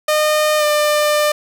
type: tone with pitch glide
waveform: sawtooth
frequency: 610 to 598.1 Hz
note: D#5 to D5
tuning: -34 to +31 cents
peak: -9 dBFS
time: 0.08-1.32 s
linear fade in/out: 5 ms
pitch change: -35 cents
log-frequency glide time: 0.58-0.64 s
effects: none